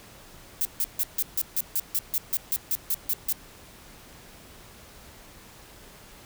violet noise bursts, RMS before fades -25 dBFS, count 15, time 0.61-3.325 s, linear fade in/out 0 ms, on 41 ms, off 150 ms, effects pink hiss -49 dBFS RMS until 6.25 s

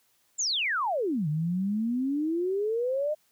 sine exponential two-way sweep, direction down then up, 7580 to 146.83 to 622 Hz, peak -25 dBFS, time 0.38-3.15 s, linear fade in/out 20 ms, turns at 1.28 s, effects white hiss -68 dBFS RMS until 3.31 s + high-pass 60 Hz 12 dB/octave

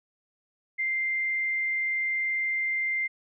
sine tone, 2093 Hz, C7, in tune, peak -25 dBFS, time 0.78-3.08 s, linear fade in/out 20 ms, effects none

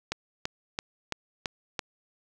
click train, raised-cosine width 0.2 ms, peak -12 dBFS, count 6, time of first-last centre 0.12-1.792 s, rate 2.99 Hz, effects none

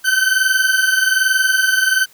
40% pulse tone pair together, 1521.8 / 1543 Hz, F#6 / G6, +48 / -28 cents, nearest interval unison, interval 24 cents, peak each -15 dBFS, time 0.04-2.06 s, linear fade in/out 20 ms, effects white hiss -49 dBFS RMS until 2.13 s

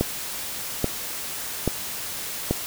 click train, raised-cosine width 2 ms, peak -7 dBFS, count 4, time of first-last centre 0.01-2.51 s, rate 1.2 Hz, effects white hiss -32 dBFS RMS until 2.66 s

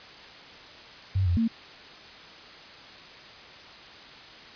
sine tone with pitch steps, 95.3 / 87.5 / 227.6 Hz, G2 / F2 / A#3, -48 / +4 / -41 cents, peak -21 dBFS, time 1.15-1.48 s, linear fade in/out 10 ms, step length 110 ms, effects white hiss -46 dBFS RMS until 4.55 s + resampled to 11025 Hz

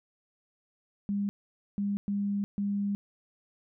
sine tone bursts at uneven times, 201.7 Hz, G3, 50 cents sharp, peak -27 dBFS, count 4, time 1.09-1.29 / 1.78-1.97 / 2.08-2.44 / 2.58-2.95 s, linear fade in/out 0 ms, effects none

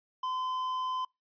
sine tone with tanh clipping, 1024 Hz, C6, 38 cents flat, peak -32 dBFS, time 0.23-1.05 s, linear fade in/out 5 ms, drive 8 dB, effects noise-tail reverb RT60 0.2 s tail -26 dB re dry + resampled to 11025 Hz

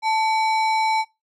sine tone with sample-and-hold, 880 Hz, A5, in tune, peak -17 dBFS, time 0.02-1.05 s, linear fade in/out 50 ms, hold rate 3150 Hz, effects noise-tail reverb RT60 0.2 s tail -20 dB re dry + low-pass 5000 Hz 12 dB/octave

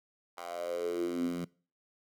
10% pulse tone with high-pass filter sweep, 87 Hz, F2, 6 cents flat, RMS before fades -35 dBFS, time 0.37-1.45 s, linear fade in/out 10 ms, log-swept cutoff 850 to 190 Hz, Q 7.8, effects noise-tail reverb RT60 0.4 s tail -23 dB re dry

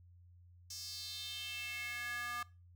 square tone with high-pass filter sweep, 240.8 Hz, B3, 44 cents flat, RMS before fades -43 dBFS, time 0.7-2.43 s, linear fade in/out 5 ms, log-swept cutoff 5700 to 1300 Hz, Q 4.3, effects noise-tail reverb RT60 0.3 s tail -22 dB re dry + added 88 Hz sine -58 dBFS peak until 2.75 s

